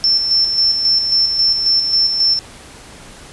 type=tone with tremolo; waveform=sine; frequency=5360 Hz; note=E8; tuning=28 cents sharp; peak=-10 dBFS; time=0.04-2.39 s; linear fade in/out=0 ms; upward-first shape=square; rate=3.7 Hz; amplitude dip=45%; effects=pink hiss -38 dBFS RMS until 3.32 s + resampled to 24000 Hz